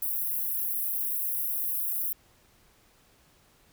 white high-pass noise, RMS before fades -30 dBFS, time 0.02-2.13 s, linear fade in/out 5 ms, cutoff 11000 Hz, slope 48 dB/octave, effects pink hiss -62 dBFS RMS until 3.72 s

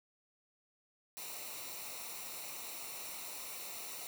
white noise with comb filter, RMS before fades -45 dBFS, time 1.17-4.07 s, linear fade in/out 0 ms, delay 0.61 ms, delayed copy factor -0.65, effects none

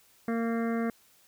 harmonic tone with a mistuned harmonic, 230 Hz, A#3, 23 cents flat, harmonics 1 / 2 / 3 / 5 / 6 / 7 / 8 / 9, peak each -28 / -34 / -38 / -42 / -44 / -45 / -46 / -47 dBFS, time 0.28-0.9 s, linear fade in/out 2 ms, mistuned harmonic 9, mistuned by +20 cents, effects white hiss -62 dBFS RMS until 1.27 s

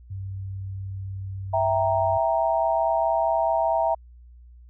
sine tone with pitch glide, 96.6 to 94.18 Hz, G2 to F#2, -25 to +31 cents, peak -30 dBFS, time 0.1-2.18 s, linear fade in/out 10 ms, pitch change -44 cents, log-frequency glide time 1.9-2.06 s
sine chord, E diminished, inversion none, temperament equal, 659.3 / 784 / 932.3 Hz, E5 / G5 / Bb5, 0 / 0 / 0 cents, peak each -22 / -26 / -25 dBFS, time 1.53-3.95 s, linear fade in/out 10 ms
effects added 60 Hz sine -45 dBFS peak until 4.69 s

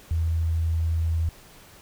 sine tone, 81.8 Hz, E2, 13 cents flat, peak -21 dBFS, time 0.11-1.29 s, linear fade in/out 0 ms, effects pink hiss -50 dBFS RMS until 1.81 s

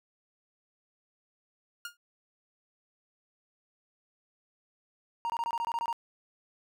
sawtooth tone with exponential decay, 1418 Hz, F6, 26 cents sharp, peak -30 dBFS, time 1.85-1.97 s, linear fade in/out 2 ms, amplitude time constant 24 ms
triangle tone bursts, 932.3 Hz, A#5, in tune, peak -27 dBFS, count 10, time 5.25-5.928 s, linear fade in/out 0 ms, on 48 ms, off 22 ms
effects none

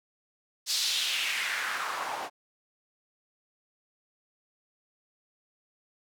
white noise with band-pass filter sweep, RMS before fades -31 dBFS, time 0.66-2.3 s, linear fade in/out 50 ms, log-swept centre 5100 to 730 Hz, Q 2.4, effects none

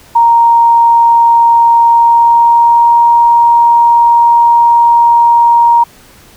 sine tone with pitch glide, 932.3 to 939.3 Hz, A#5 to A#5, 0 to +13 cents, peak -3 dBFS, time 0.15-5.84 s, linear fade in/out 10 ms, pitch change +13 cents, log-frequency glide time 1.86-2.97 s, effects pink hiss -40 dBFS RMS until 6.36 s

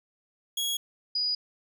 sawtooth / sine tone pair in turn, 3322 / 4919 Hz, G#7 / D#8, 0 / -21 cents, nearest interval perfect fifth, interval 679 cents, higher second, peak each -24 / -25 dBFS, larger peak first, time 0.57-0.77 / 1.15-1.35 s, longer neither, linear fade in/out 5 ms, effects none

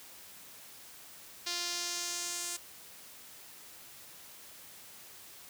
sawtooth tone with band-pass filter sweep, 349.2 Hz, F4, in tune, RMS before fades -37 dBFS, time 1.46-2.57 s, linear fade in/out 10 ms, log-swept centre 4800 to 8000 Hz, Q 2, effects white hiss -52 dBFS RMS until 5.49 s + high-pass 60 Hz 12 dB/octave

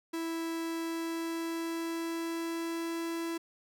45% pulse tone with pitch glide, 329.6 to 332.9 Hz, E4 to E4, 0 to +17 cents, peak -33 dBFS, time 0.13-3.38 s, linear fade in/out 10 ms, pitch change +17 cents, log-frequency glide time 0.51-3.05 s, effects none

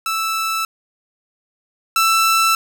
sawtooth tone pair in turn, 1318.5 / 1328.4 Hz, E6 / E6, 0 / +13 cents, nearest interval unison, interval 13 cents, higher second, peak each -15 / -9 dBFS, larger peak second, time 0.06-0.65 / 1.96-2.55 s, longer neither, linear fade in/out 2 ms, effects none

